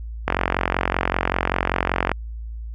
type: click train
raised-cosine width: 0.5 ms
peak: -3 dBFS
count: 84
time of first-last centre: 0.28-2.116 s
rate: 45.2 Hz
effects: added 56 Hz sine -29 dBFS peak until 2.74 s